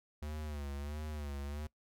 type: tone with vibrato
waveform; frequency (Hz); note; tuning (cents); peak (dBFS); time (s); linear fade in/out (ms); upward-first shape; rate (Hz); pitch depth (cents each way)
square; 73.42; D2; 0; -40; 0.22-1.67; 5; sine; 1.5; 79
effects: noise-tail reverb RT60 0.1 s tail -21 dB re dry